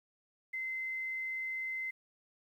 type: tone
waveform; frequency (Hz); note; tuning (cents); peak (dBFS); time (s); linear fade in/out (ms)
sine; 2064; C7; -24; -35; 0.53-1.91; 10
effects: 11-bit